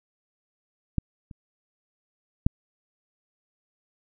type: clicks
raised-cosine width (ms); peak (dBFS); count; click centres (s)
5; -11 / -29 / -6; 3; 0.983 / 1.312 / 2.465
effects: none